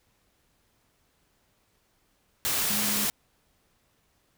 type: tone in noise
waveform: sine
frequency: 207.7 Hz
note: G#3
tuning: in tune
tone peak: -33 dBFS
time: 2.7-3.05 s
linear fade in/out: 0 ms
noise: white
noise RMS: -27 dBFS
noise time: 2.45-3.1 s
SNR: -9 dB
effects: pink hiss -69 dBFS RMS until 4.37 s